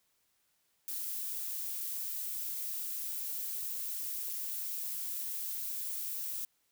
violet noise, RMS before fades -38 dBFS, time 0.88-6.45 s, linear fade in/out 0 ms, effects white hiss -75 dBFS RMS until 6.71 s

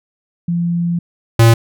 sine / square tone pair in turn, 171.7 / 114.98 Hz, F3 / A#2, -29 / -23 cents, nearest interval perfect fifth, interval 694 cents, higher first, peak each -14 / -6 dBFS, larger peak second, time 0.48-0.99 / 1.39-1.54 s, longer first, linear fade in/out 5 ms, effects none

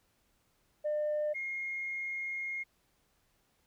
sine tone pair in turn, 601 / 2142 Hz, D5 / C7, +40 / +40 cents, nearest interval octave + minor seventh, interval 2200 cents, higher second, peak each -28 / -34 dBFS, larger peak first, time 0.84-1.34 / 1.34-2.64 s, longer second, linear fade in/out 20 ms, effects tanh soft clip ceiling -27 dBFS + pink hiss -73 dBFS RMS until 3.66 s

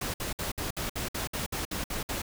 pink noise bursts, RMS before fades -33 dBFS, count 12, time 0.01-2.219 s, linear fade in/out 5 ms, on 130 ms, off 59 ms, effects none

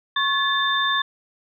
sine tone cluster, 1095 / 1723 / 3586 Hz, C#6 / A6 / A7, -22 / -37 / +32 cents, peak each -23 dBFS, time 0.16-1.02 s, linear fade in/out 5 ms, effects none

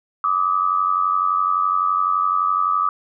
sine tone pair together, 1171.2 / 1263 Hz, D6 / D#6, -5 / +26 cents, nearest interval minor second, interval 131 cents, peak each -19 dBFS, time 0.24-2.89 s, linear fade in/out 2 ms, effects none

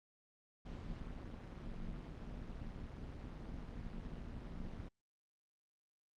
brown noise with amplitude modulation, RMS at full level -43 dBFS, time 0.65-4.89 s, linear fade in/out 10 ms, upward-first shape sine, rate 200 Hz, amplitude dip 80%, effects low-pass 5000 Hz 12 dB/octave + Opus 48 kbps

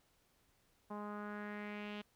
sawtooth tone with low-pass filter sweep, 207.7 Hz, G#3, in tune, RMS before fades -45 dBFS, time 0.9-2.02 s, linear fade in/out 10 ms, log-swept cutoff 1000 to 3100 Hz, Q 3.2, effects pink hiss -74 dBFS RMS until 2.15 s

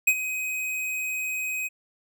square tone with ADSR envelope, 2518 Hz, D#7, 20 cents sharp, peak -15 dBFS, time 0.07-1.69 s, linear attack 8 ms, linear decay 60 ms, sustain -13 dB, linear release 25 ms, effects none

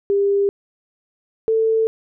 sine tone pair in turn, 400 / 445.2 Hz, G4 / A4, +35 / +20 cents, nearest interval major second, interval 185 cents, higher second, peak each -14 dBFS, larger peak neither, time 0.1-0.49 / 1.48-1.87 s, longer neither, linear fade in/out 0 ms, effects none

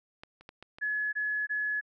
clicks, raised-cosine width 0.3 ms, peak -28 / -37 / -29 / -30 / -31 dBFS, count 5, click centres 0.235 / 0.41 / 0.491 / 0.626 / 0.785 s
sine tone bursts, 1700 Hz, G#6, 40 cents sharp, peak -28 dBFS, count 3, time 0.81-1.812 s, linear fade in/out 20 ms, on 320 ms, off 21 ms
effects none

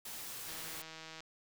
white noise, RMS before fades -45 dBFS, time 0.05-0.82 s, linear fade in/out 5 ms
click train, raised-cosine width 0.2 ms, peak -31 dBFS, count 117, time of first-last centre 0.48-1.205 s, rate 160 Hz
effects none

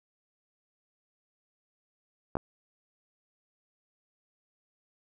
clicks, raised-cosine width 1 ms, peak -15 / -19 dBFS, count 2, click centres 2.354 / 2.369 s, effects none

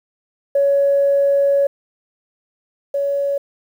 sine tone pair in turn, 560 / 562.1 Hz, C#5 / C#5, +18 / +24 cents, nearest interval unison, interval 6 cents, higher second, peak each -11 / -16 dBFS, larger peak first, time 0.55-1.67 / 2.94-3.38 s, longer first, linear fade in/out 5 ms, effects tanh soft clip ceiling -7 dBFS + 8-bit

